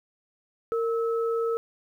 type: tone pair together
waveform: sine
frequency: 459.6 / 1300 Hz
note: A#4 / E6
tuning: -25 / -24 cents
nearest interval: octave + tritone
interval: 1801 cents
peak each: -24 / -33 dBFS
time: 0.72-1.57 s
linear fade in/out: 0 ms
effects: 10-bit